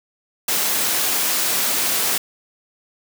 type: high-pass noise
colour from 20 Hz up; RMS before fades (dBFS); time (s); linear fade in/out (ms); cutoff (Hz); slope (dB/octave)
white; -20; 0.48-2.18; 5; 180; 12
effects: none